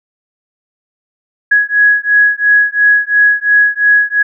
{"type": "beating tone pair", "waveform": "sine", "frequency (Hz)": [1669, 1671.9], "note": ["G#6", "G#6"], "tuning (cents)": [8, 11], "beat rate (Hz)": 2.9, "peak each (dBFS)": -10, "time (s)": [1.51, 4.23], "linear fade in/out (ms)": 10, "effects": []}